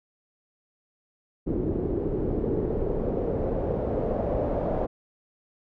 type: noise with low-pass filter sweep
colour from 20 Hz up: pink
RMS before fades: -27 dBFS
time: 1.46-4.87 s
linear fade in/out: 20 ms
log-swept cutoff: 350 to 640 Hz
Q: 3
effects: none